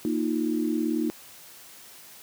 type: chord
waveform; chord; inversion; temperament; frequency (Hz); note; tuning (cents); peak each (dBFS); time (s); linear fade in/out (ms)
sine; Bb suspended fourth; none; equal; 233.1 / 311.1 / 349.2; Bb3 / Eb4 / F4; 0 / 0 / 0; -28 / -26 / -31; 0.05-1.1; 0
effects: white hiss -48 dBFS RMS until 2.22 s + high-pass 100 Hz 12 dB/octave